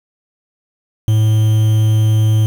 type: tone with quantisation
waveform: triangle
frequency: 108.8 Hz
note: A2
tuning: 19 cents flat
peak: -7 dBFS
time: 1.08-2.46 s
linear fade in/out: 0 ms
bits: 5
effects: none